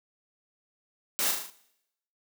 white noise with echo, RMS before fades -28 dBFS, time 1.19-1.31 s, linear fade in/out 0 ms, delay 38 ms, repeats 5, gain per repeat -4 dB, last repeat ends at 1.5 s, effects noise-tail reverb RT60 0.8 s tail -18 dB re dry + high-pass 200 Hz 12 dB/octave

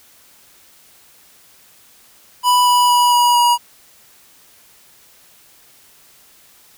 square tone with pitch steps, 987.8 / 981 / 974.2 / 967.5 / 960.8 Hz, B5 / B5 / B5 / B5 / B5, 0 / -12 / -24 / -36 / -48 cents, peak -11 dBFS, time 2.43-3.58 s, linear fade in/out 50 ms, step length 230 ms, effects white hiss -49 dBFS RMS until 6.77 s

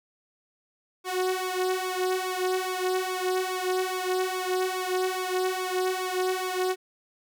sawtooth tone with flanger, 370 Hz, F#4, in tune, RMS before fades -28 dBFS, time 1.04-6.76 s, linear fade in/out 50 ms, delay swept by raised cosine 0.85 to 2.95 ms, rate 2.4 Hz, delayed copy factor +0.8, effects none

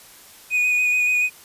triangle tone with vibrato, 2478 Hz, D#7, 8 cents flat, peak -15 dBFS, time 0.5-1.3 s, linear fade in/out 50 ms, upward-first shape square, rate 7 Hz, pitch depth 14 cents each way, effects white hiss -46 dBFS RMS until 1.44 s + resampled to 32000 Hz

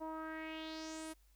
sawtooth tone with low-pass filter sweep, 317.1 Hz, D#4, 33 cents sharp, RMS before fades -45 dBFS, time 0-1.14 s, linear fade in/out 20 ms, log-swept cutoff 820 to 11000 Hz, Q 3.6, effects added 50 Hz sine -65 dBFS peak until 1.35 s + white hiss -75 dBFS RMS until 1.35 s

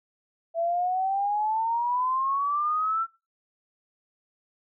sine exponential sweep, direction up, 661 to 1356 Hz, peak -23 dBFS, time 0.54-3.07 s, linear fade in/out 50 ms, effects noise-tail reverb RT60 0.3 s tail -24 dB re dry

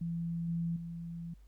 sine tone with level steps, 168.3 Hz, E3, 36 cents sharp, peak -33 / -31 / -39 dBFS, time 0.01-1.34 s, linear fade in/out 5 ms, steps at 0.48 / 0.76 s, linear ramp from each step 5 ms, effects added 50 Hz sine -54 dBFS peak until 1.47 s + pink hiss -74 dBFS RMS until 1.47 s

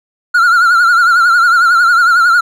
triangle tone with vibrato, 1399 Hz, F6, 3 cents sharp, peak -4 dBFS, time 0.34-2.41 s, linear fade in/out 10 ms, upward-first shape triangle, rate 11 Hz, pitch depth 96 cents each way, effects none

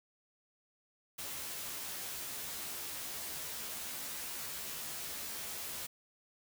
white noise with comb filter, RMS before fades -42 dBFS, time 1.18-5.87 s, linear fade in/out 10 ms, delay 14 ms, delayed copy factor +0.95, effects none

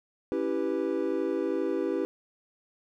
triangle chord, C# half-diminished seventh, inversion none, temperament equal, 277.2 / 329.6 / 392 / 493.9 Hz, C#4 / E4 / G4 / B4, 0 / 0 / 0 / 0 cents, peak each -32 / -29 / -29 / -31 dBFS, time 0.32-2.05 s, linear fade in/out 0 ms, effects none

